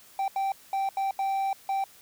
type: tone bursts at uneven times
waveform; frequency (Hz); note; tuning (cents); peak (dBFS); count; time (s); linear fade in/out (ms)
triangle; 780; G5; -9; -23; 6; 0.19-0.28 / 0.36-0.52 / 0.73-0.89 / 0.97-1.11 / 1.19-1.53 / 1.69-1.84; 2
effects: white hiss -54 dBFS RMS until 2.01 s